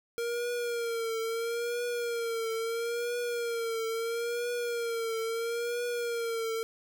square tone with vibrato, 466.2 Hz, A#4, in tune, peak -31 dBFS, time 0.18-6.63 s, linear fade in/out 0 ms, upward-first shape triangle, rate 0.75 Hz, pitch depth 66 cents each way, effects none

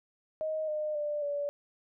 sine tone with pitch steps, 626 / 608.9 / 592.2 / 576 Hz, D#5 / D#5 / D5 / D5, +10 / -38 / +14 / -34 cents, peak -30 dBFS, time 0.41-1.49 s, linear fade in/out 0 ms, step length 270 ms, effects none

